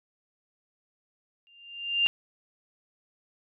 sine tone with exponential growth, 2794 Hz, F7, in tune, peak -18 dBFS, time 1.47-2.07 s, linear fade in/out 0 ms, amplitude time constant 130 ms
clicks, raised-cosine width 0.3 ms, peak -22 / -30 dBFS, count 2, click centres 2.063 / 2.069 s
effects none

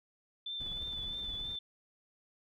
sine tone with vibrato, 3519 Hz, A7, in tune, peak -37 dBFS, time 0.46-1.59 s, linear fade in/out 5 ms, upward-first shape triangle, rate 3.1 Hz, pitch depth 32 cents each way
brown noise with tremolo, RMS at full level -46 dBFS, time 0.6-1.56 s, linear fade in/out 5 ms, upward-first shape sine, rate 19 Hz, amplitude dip 35%
effects none

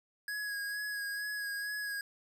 square tone with vibrato, 1661.2 Hz, G#6, in tune, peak -36 dBFS, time 0.28-2.01 s, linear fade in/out 2 ms, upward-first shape sine, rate 2.2 Hz, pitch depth 25 cents each way, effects none

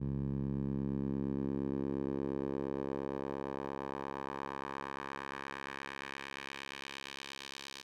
10% pulse tone with band-pass filter sweep, 68.6 Hz, C#2, 17 cents flat, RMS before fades -39 dBFS, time 0-7.83 s, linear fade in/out 20 ms, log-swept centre 140 to 4200 Hz, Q 1.3, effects none

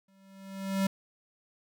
square tone with exponential growth, 193.8 Hz, G3, 20 cents flat, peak -24 dBFS, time 0.08-0.87 s, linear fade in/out 5 ms, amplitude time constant 170 ms, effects none

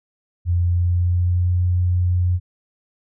sine tone with pitch glide, 87.31 to 89.4 Hz, F2 to F2, 0 to +41 cents, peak -15 dBFS, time 0.45-2.4 s, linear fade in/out 50 ms, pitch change +41 cents, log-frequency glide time 0.58-1.57 s, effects none

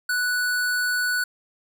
square tone, 1480 Hz, F#6, in tune, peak -22 dBFS, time 0.09-1.24 s, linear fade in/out 5 ms, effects none

